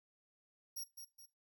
15% pulse tone with echo, 5620 Hz, F8, 10 cents sharp, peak -36 dBFS, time 0.76-0.84 s, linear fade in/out 10 ms, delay 210 ms, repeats 2, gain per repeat -7 dB, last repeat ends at 1.26 s, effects noise-tail reverb RT60 0.3 s tail -20 dB re dry

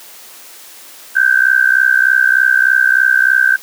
sine tone with amplitude modulation, 1554 Hz, G6, 16 cents flat, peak -4 dBFS, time 1.15-3.57 s, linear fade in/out 20 ms, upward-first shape sine, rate 63.3 Hz, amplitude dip 90%, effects white hiss -37 dBFS RMS until 3.62 s + high-pass 300 Hz 12 dB/octave

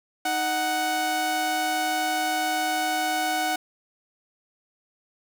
sawtooth tone pair together, 311.1 / 741.7 Hz, D#4 / F#5, 0 / +4 cents, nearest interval octave + minor third, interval 1504 cents, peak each -28 / -20 dBFS, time 0.25-3.56 s, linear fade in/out 5 ms, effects 9-bit

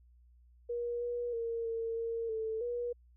sine tone with pitch steps, 477.2 / 481.5 / 461.8 / 455.9 / 459.4 / 442.2 / 481.7 Hz, A#4 / B4 / A#4 / A#4 / A#4 / A4 / B4, +41 / -44 / -16 / -39 / -25 / +9 / -43 cents, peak -33 dBFS, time 0.69-2.93 s, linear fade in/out 10 ms, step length 320 ms, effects added 60 Hz sine -59 dBFS peak until 3.16 s

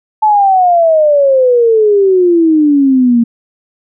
sine exponential sweep, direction down, 873 to 230 Hz, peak -5 dBFS, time 0.22-3.24 s, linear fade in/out 10 ms, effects none

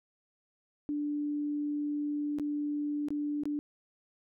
sine tone with dropouts, 293.7 Hz, D4, in tune, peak -30 dBFS, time 0.89-3.59 s, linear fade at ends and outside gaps 0 ms, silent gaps 2.386-2.397 / 3.085-3.105 / 3.435-3.455 s, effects none

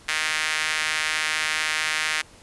sawtooth tone with high-pass filter, 155.56 Hz, D#3, in tune, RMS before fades -25 dBFS, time 0.08-2.22 s, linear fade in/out 10 ms, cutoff 1900 Hz, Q 1.8, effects pink hiss -50 dBFS RMS until 2.42 s + resampled to 24000 Hz

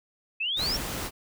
sine exponential sweep, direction up, 2520 to 5680 Hz, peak -26 dBFS, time 0.4-0.77 s, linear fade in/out 10 ms
pink noise, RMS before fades -33 dBFS, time 0.56-1.11 s, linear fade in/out 50 ms
effects none

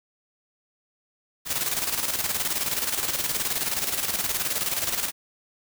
white noise with tremolo, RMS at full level -25 dBFS, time 1.45-5.12 s, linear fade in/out 50 ms, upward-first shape square, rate 19 Hz, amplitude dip 55%, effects none

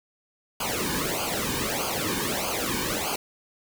pink noise with flanger, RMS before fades -28 dBFS, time 0.6-3.16 s, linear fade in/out 5 ms, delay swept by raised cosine 0.53 to 1.53 ms, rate 1.6 Hz, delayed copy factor -0.85, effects none

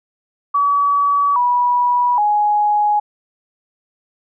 sine tone with pitch steps, 1140 / 975.4 / 834.5 Hz, C#6 / B5 / G#5, +48 / -22 / +8 cents, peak -12 dBFS, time 0.54-3 s, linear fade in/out 10 ms, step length 820 ms, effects none

